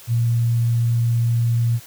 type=tone; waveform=sine; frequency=117.4 Hz; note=A#2; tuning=13 cents sharp; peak=-15 dBFS; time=0.07-1.8 s; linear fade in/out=50 ms; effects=white hiss -43 dBFS RMS until 1.86 s + high-pass 60 Hz 12 dB/octave